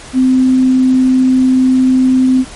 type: tone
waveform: sine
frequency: 258.2 Hz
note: C4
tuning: 23 cents flat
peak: -6 dBFS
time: 0.13-2.45 s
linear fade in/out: 50 ms
effects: pink hiss -32 dBFS RMS until 2.55 s + MP3 48 kbps